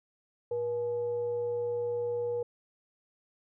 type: tone with frequency modulation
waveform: sine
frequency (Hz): 480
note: B4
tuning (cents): -49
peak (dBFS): -29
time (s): 0.51-2.43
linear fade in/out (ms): 5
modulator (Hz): 372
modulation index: 0.24
effects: none